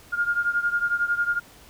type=beating tone pair; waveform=sine; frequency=1411 / 1422 Hz; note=F6 / F6; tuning=+17 / +31 cents; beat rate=11 Hz; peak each=-23 / -26 dBFS; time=0.12-1.4 s; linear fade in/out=20 ms; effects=pink hiss -50 dBFS RMS until 1.69 s